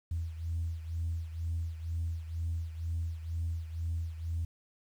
sine beating tone pair, 82.41 / 84.51 Hz, E2 / E2, 0 / +44 cents, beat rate 2.1 Hz, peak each -33 / -38 dBFS, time 0.11-4.45 s, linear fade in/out 5 ms, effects tanh soft clip ceiling -26 dBFS + 10-bit

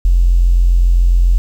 triangle tone, 43.65 Hz, F1, in tune, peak -3 dBFS, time 0.05-1.38 s, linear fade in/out 0 ms, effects tanh soft clip ceiling -5 dBFS + 7-bit

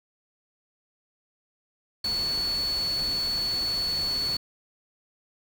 sine tone in noise, 4425 Hz, C#8, 4 cents flat, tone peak -25 dBFS, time 2.04-4.37 s, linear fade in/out 5 ms, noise pink, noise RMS -38 dBFS, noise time 2.04-4.37 s, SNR +10 dB, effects none

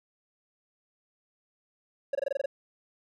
triangle tone bursts, 554.4 Hz, C#5, in tune, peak -23 dBFS, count 8, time 2.13-2.459 s, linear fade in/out 5 ms, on 21 ms, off 23 ms, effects none

